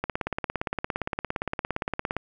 click train, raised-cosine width 0.5 ms, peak -12 dBFS, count 38, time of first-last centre 0.04-2.166 s, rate 17.4 Hz, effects none

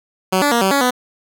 10% pulse tone with pitch steps, 187.4 / 289.5 / 235.6 / 191.9 / 280 / 249.7 Hz, F#3 / D4 / A#3 / G3 / C#4 / B3, +22 / -25 / +19 / -37 / +18 / +19 cents, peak -5 dBFS, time 0.32-0.908 s, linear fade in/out 10 ms, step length 98 ms, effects none

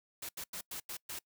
white noise bursts at uneven times, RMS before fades -42 dBFS, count 6, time 0.22-0.29 / 0.37-0.44 / 0.53-0.61 / 0.71-0.8 / 0.89-0.97 / 1.09-1.19 s, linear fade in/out 5 ms, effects noise-tail reverb RT60 0.1 s tail -24 dB re dry

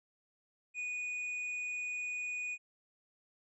sine tone with tanh clipping, 2469 Hz, D#7, 14 cents flat, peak -37 dBFS, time 0.74-2.58 s, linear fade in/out 50 ms, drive 5 dB, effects resampled to 22050 Hz

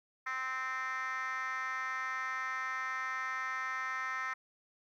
sine tone with frequency modulation, 1563 Hz, G6, 6 cents flat, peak -32 dBFS, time 0.26-4.34 s, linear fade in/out 10 ms, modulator 261 Hz, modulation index 2, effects tanh soft clip ceiling -33 dBFS + 12-bit

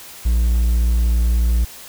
triangle tone, 58.27 Hz, A#1, in tune, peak -11 dBFS, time 0.25-1.65 s, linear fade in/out 10 ms, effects white hiss -38 dBFS RMS until 1.88 s

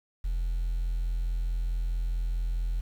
sine tone, 42.31 Hz, E1, 46 cents sharp, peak -24 dBFS, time 0.24-2.81 s, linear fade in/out 10 ms, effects tanh soft clip ceiling -25 dBFS + 9-bit

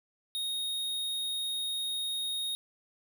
square tone, 3729 Hz, A#7, in tune, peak -32 dBFS, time 0.35-2.55 s, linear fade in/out 0 ms, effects none

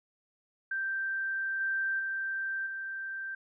sine tone with level steps, 1568 Hz, G6, in tune, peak -30 / -28 / -31 / -35 dBFS, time 0.71-3.35 s, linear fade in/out 5 ms, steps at 1.6 / 1.99 / 2.66 s, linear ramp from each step 10 ms, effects none

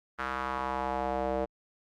square tone with band-pass filter sweep, 65.41 Hz, C2, in tune, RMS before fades -32 dBFS, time 0.18-1.46 s, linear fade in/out 20 ms, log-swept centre 1400 to 560 Hz, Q 2.6, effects Opus 48 kbps

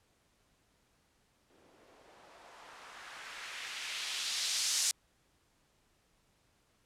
violet noise with low-pass filter sweep, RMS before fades -39 dBFS, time 1.5-4.91 s, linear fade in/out 0 ms, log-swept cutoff 330 to 6600 Hz, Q 1.2, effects pink hiss -72 dBFS RMS until 6.85 s + low-pass 11000 Hz 12 dB/octave

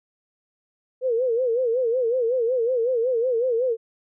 sine tone with vibrato, 484.8 Hz, B4, 32 cents flat, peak -19 dBFS, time 1.01-3.77 s, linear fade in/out 50 ms, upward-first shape sine, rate 5.4 Hz, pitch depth 130 cents each way, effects none

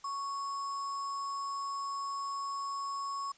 sine tone with sample-and-hold, 1108.7 Hz, C#6, in tune, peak -34 dBFS, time 0.04-3.32 s, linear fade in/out 5 ms, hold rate 6300 Hz, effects white hiss -62 dBFS RMS until 3.37 s + resampled to 16000 Hz

